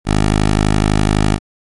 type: tone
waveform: 10% pulse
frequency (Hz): 51.91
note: G#1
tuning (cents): 0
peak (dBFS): -3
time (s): 0.05-1.39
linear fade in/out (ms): 50
effects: MP3 48 kbps